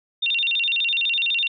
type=tone with vibrato; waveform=sine; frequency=3159 Hz; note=G7; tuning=13 cents sharp; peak=-19 dBFS; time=0.22-1.48 s; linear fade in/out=10 ms; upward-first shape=square; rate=12 Hz; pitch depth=240 cents each way; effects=none